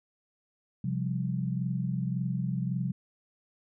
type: chord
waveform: sine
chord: C suspended fourth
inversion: none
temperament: just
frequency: 130.81 / 174.42 / 196.22 Hz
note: C3 / F3 / G3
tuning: 0 / -2 / +2 cents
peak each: -31 / -32 / -35 dBFS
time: 0.84-2.92 s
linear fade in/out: 5 ms
effects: none